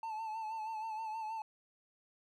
triangle tone with vibrato, 880 Hz, A5, in tune, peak -36 dBFS, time 0.03-1.42 s, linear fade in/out 2 ms, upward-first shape sine, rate 6.3 Hz, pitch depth 47 cents each way, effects none

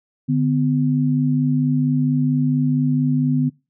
sine tone pair together, 148.11 / 252.5 Hz, D3 / B3, +15 / +39 cents, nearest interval major sixth, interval 924 cents, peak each -18 dBFS, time 0.28-3.5 s, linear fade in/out 20 ms, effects noise-tail reverb RT60 0.3 s tail -24 dB re dry

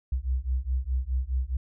sine beating tone pair, 61.74 / 66.54 Hz, B1 / C2, 0 / +30 cents, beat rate 4.8 Hz, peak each -28 dBFS, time 0.12-1.57 s, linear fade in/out 5 ms, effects none

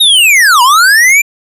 square linear two-way sweep, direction down then up, 3808 to 938 to 2394 Hz, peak -4 dBFS, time 0-1.22 s, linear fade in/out 10 ms, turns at 0.62 s, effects resampled to 32000 Hz

